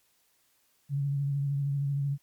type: tone with vibrato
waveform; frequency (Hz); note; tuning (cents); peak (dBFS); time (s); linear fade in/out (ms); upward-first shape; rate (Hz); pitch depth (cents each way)
sine; 140.6; C#3; +25; -26; 0.89-2.18; 50; triangle; 13; 37
effects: white hiss -69 dBFS RMS until 2.22 s + MP3 96 kbps